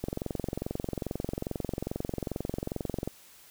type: click train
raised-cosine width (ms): 2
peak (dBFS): -18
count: 69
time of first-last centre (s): 0.04-3.076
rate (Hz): 22.4
effects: white hiss -55 dBFS RMS until 3.5 s

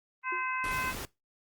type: harmonic tone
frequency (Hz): 515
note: C5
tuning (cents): -28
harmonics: 2 / 3 / 4 / 5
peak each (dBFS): -34 / -36 / -37 / -38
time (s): 0.23-0.94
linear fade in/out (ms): 50
type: tone with exponential decay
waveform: sine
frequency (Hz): 360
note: F#4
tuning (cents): -47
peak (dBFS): -36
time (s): 0.32-0.5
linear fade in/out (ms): 5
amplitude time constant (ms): 38
type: noise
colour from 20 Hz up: pink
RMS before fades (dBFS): -39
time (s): 0.64-1.05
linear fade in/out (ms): 0
effects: noise-tail reverb RT60 0.2 s tail -21 dB re dry + Opus 32 kbps

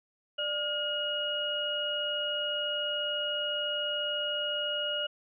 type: tone cluster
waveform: sine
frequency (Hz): 593 / 1420 / 2883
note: D5 / F6 / F#7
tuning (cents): +17 / +28 / -46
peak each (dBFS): -35 / -37 / -31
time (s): 0.38-5.07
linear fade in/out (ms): 10
effects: none

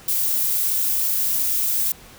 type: noise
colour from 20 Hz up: violet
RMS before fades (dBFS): -21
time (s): 0.08-1.92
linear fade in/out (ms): 2
effects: pink hiss -45 dBFS RMS until 2.18 s

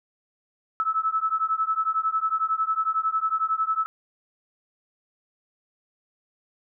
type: beating tone pair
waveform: sine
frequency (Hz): 1300 / 1311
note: E6 / E6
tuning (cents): -24 / -10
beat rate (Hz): 11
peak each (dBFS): -25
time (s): 0.8-3.86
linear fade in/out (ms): 0
effects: none

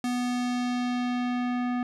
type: tone with low-pass filter sweep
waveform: square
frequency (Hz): 246.3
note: B3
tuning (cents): -5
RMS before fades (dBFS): -28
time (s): 0.04-1.83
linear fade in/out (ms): 2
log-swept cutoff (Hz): 10000 to 1800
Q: 0.91
effects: none

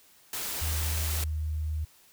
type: noise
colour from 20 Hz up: white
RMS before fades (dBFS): -34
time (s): 0.33-1.24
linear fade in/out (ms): 2
type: tone with pitch glide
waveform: sine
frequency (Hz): 78.3 to 77.36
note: D#2 to D#2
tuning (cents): +11 to -9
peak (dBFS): -28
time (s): 0.61-1.85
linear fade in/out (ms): 10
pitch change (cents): -20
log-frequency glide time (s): 1-1.28
effects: white hiss -59 dBFS RMS until 2.12 s

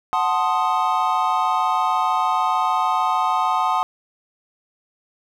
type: chord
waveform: triangle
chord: F# diminished seventh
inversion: none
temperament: equal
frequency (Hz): 740 / 880 / 1046.5 / 1244.5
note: F#5 / A5 / C6 / Eb6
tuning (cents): 0 / 0 / 0 / 0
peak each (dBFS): -21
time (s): 0.13-3.83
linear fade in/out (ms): 0
effects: none

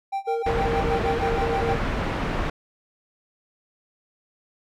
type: tone with tremolo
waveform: triangle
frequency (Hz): 784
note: G5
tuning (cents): 0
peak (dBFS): -21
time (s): 0.12-1.74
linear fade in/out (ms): 10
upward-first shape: sine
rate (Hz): 6.4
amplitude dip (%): 95
type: tone bursts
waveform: triangle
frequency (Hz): 462.9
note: A#4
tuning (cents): -12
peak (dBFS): -22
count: 8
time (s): 0.27-1.76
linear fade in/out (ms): 10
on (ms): 160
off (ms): 30
type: low-pass noise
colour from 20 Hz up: pink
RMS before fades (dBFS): -26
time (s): 0.46-2.5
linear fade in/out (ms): 5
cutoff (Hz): 2000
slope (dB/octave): 12
effects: none

